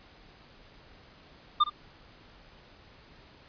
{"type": "tone with echo", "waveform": "square", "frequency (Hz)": 1200, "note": "D6", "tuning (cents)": 37, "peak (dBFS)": -19, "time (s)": [1.6, 1.64], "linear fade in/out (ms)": 10, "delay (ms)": 60, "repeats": 1, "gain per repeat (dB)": -13, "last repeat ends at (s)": 1.7, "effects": ["pink hiss -55 dBFS RMS until 3.48 s", "resampled to 11025 Hz"]}